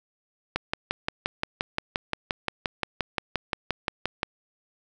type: click train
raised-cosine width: 0.3 ms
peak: -9 dBFS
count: 22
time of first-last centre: 0.56-4.231 s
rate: 5.72 Hz
effects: none